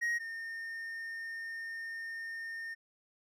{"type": "tone pair in turn", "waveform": "triangle", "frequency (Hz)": [1883, 1824.1], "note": ["A#6", "A#6"], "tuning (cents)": [17, -38], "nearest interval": "minor second", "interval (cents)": 55, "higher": "first", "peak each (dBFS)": [-28, -37], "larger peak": "first", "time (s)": [[0.01, 0.19], [0.19, 2.75]], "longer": "second", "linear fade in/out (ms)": 20, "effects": []}